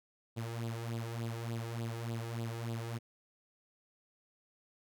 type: tone with flanger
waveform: sawtooth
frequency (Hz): 115.6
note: A#2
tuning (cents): -14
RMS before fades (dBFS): -39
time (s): 0.36-2.99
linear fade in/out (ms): 20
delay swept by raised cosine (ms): 0.24 to 2.44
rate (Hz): 3.4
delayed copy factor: +0.7
effects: none